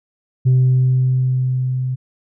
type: tone with level ramp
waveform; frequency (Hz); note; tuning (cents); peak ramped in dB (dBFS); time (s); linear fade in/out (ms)
sine; 128.5; C3; -31; -7 to -18; 0.45-1.96; 20
effects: tanh soft clip ceiling -8 dBFS